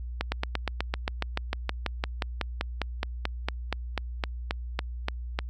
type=slowing click train; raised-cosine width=0.3 ms; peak=-11 dBFS; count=28; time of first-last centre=0.21-5.389 s; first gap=110 ms; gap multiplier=1.04; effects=added 60 Hz sine -33 dBFS peak until 5.49 s